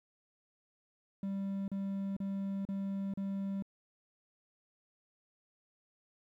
triangle tone bursts, 196 Hz, G3, in tune, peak -32 dBFS, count 5, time 1.23-3.624 s, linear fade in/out 2 ms, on 450 ms, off 36 ms, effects 12-bit

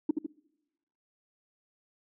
sine tone with echo, 304.8 Hz, D#4, 36 cents flat, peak -20 dBFS, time 0.09-0.11 s, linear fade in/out 5 ms, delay 77 ms, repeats 2, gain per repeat -5 dB, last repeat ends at 0.264 s, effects noise-tail reverb RT60 1.0 s tail -25 dB re dry + tanh soft clip ceiling -19 dBFS

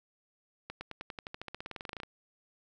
accelerating click train, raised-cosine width 0.3 ms, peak -24 dBFS, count 22, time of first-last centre 0.7-2.033 s, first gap 110 ms, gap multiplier 0.94, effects none

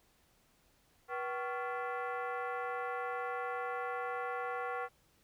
sine tone with frequency modulation, 138.59 Hz, C#3, in tune, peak -35 dBFS, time 1.08-4.89 s, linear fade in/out 50 ms, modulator 625 Hz, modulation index 2.4, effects pink hiss -70 dBFS RMS until 5.23 s

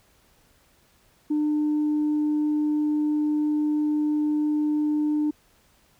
sine tone, 300.5 Hz, D4, 40 cents sharp, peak -19 dBFS, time 1.3-5.31 s, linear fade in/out 10 ms, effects tanh soft clip ceiling -18 dBFS + pink hiss -61 dBFS RMS until 5.99 s

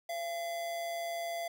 square tone with amplitude modulation, 680 Hz, F5, 46 cents flat, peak -34 dBFS, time 0.09-1.48 s, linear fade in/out 5 ms, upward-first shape sine, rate 153 Hz, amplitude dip 35%, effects 11-bit

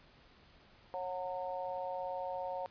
harmonic tone, 182.6 Hz, F#3, 23 cents flat, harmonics 3 / 4 / 5, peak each -40 / -41 / -42 dBFS, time 0.94-2.66 s, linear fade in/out 0 ms, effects pink hiss -62 dBFS RMS until 2.7 s + resampled to 11025 Hz

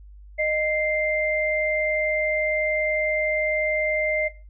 sine tone pair together, 616.9 / 2093 Hz, D#5 / C7, -15 / 0 cents, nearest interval octave + major sixth, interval 2115 cents, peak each -23 / -23 dBFS, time 0.38-4.29 s, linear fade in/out 20 ms, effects noise-tail reverb RT60 0.3 s tail -17 dB re dry + added 50 Hz sine -42 dBFS peak until 4.49 s

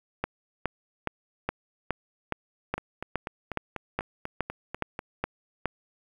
two click trains, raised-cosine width 0.5 ms, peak -12 / -18 dBFS, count 14 / 10, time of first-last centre 0.24-5.657 / 2.78-4.991 s, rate 2.4 / 4.07 Hz, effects 8-bit

